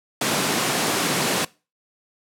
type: high-pass noise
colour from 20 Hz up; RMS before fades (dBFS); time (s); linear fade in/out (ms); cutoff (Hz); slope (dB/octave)
pink; -22; 0.21-1.45; 5; 160; 24
effects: noise-tail reverb RT60 0.3 s tail -22 dB re dry + low-pass 12000 Hz 12 dB/octave